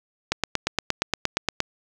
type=click train; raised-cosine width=0.2 ms; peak=-4 dBFS; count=12; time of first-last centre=0.32-1.604 s; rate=8.57 Hz; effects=none